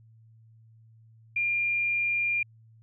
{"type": "tone", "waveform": "sine", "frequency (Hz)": 2400, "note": "D7", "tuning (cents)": 37, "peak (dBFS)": -24, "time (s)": [1.36, 2.43], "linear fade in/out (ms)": 5, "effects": ["added 112 Hz sine -53 dBFS peak until 2.82 s"]}